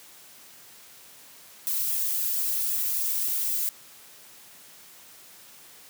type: noise with flanger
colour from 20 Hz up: violet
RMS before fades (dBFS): -27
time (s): 1.67-3.69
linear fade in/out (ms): 0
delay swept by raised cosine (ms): 1.3 to 2.5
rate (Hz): 3.8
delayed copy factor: -0.8
effects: white hiss -50 dBFS RMS until 5.89 s + high-pass 100 Hz 12 dB/octave